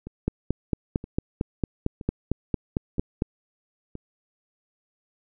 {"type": "two click trains", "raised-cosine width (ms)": 3, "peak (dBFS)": [-23, -10], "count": [5, 14], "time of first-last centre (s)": [[0.07, 3.953], [0.28, 3.221]], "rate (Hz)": [1.03, 4.42], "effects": []}